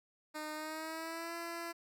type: tone with pitch glide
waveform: 10% pulse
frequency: 306.4 to 338 Hz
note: D#4 to E4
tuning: -27 to +43 cents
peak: -32 dBFS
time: 0.34-1.73 s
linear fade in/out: 20 ms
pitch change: +170 cents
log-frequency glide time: 0.54-1.35 s
effects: none

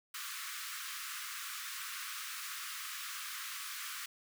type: high-pass noise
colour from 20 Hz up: pink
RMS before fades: -43 dBFS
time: 0.14-4.06 s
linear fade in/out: 5 ms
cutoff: 1100 Hz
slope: 96 dB/octave
effects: none

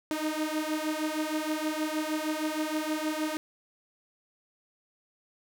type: beating tone pair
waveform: sawtooth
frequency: 306.2 / 312.6 Hz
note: D#4 / D#4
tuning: -28 / +8 cents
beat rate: 6.4 Hz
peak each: -28 / -28 dBFS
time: 0.11-3.37 s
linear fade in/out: 0 ms
effects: none

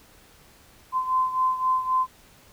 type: beating tone pair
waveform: sine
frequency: 1030 / 1033.8 Hz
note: C6 / C6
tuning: -28 / -21 cents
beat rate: 3.8 Hz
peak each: -22 / -27 dBFS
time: 0.92-2.07 s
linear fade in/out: 50 ms
effects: pink hiss -54 dBFS RMS until 2.52 s

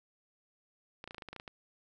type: clicks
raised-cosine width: 0.3 ms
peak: -28 dBFS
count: 11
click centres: 1.041 / 1.076 / 1.109 / 1.146 / 1.182 / 1.222 / 1.287 / 1.33 / 1.363 / 1.399 / 1.478 s
effects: none

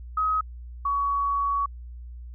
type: tone pair in turn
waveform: sine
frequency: 1268 / 1125.1 Hz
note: D#6 / C#6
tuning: +32 / +25 cents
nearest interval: major second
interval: 207 cents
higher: first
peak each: -21 / -22 dBFS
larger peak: first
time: 0.17-0.41 / 0.85-1.66 s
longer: second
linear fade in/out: 5 ms
effects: added 60 Hz sine -37 dBFS peak until 2.34 s

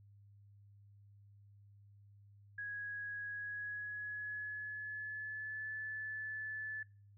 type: tone with pitch glide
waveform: sine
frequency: 1661.2 to 1737.8 Hz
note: G#6 to A6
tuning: 0 to -22 cents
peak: -40 dBFS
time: 2.58-6.83 s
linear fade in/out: 5 ms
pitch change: +78 cents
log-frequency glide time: 3.29-5.7 s
effects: noise-tail reverb RT60 0.4 s tail -22 dB re dry + added 101 Hz sine -59 dBFS peak until 7.17 s

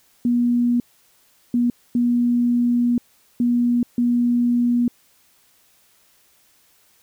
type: tone bursts at uneven times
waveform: sine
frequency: 241 Hz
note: B3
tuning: 42 cents flat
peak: -15 dBFS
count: 5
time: 0.25-0.8 / 1.54-1.7 / 1.95-2.98 / 3.4-3.83 / 3.98-4.88 s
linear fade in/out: 2 ms
effects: white hiss -58 dBFS RMS until 7.02 s

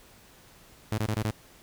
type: tone bursts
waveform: sawtooth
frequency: 107.8 Hz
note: A2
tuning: 35 cents flat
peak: -22 dBFS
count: 5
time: 0.92-1.307 s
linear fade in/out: 0 ms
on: 59 ms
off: 23 ms
effects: pink hiss -55 dBFS RMS until 1.62 s

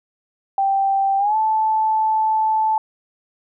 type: tone with pitch glide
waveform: sine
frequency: 783 to 873.8 Hz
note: G5 to A5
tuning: -2 to -12 cents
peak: -15 dBFS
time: 0.58-2.78 s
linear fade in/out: 2 ms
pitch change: +190 cents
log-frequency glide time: 1.18-1.36 s
effects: none

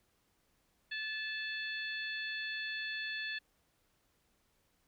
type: harmonic tone with a mistuned harmonic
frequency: 868 Hz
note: A5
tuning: 24 cents flat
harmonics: 2 / 3 / 4 / 5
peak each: -39 / -43 / -45 / -47 dBFS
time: 0.91-3.39 s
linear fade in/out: 10 ms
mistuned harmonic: 3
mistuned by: +16 cents
effects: pink hiss -75 dBFS RMS until 4.87 s

